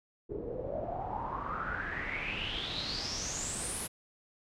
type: noise with low-pass filter sweep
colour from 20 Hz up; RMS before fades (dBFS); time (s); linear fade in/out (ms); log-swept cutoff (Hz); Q
pink; -37; 0.29-3.88; 20; 390 to 11000; 9.1
effects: none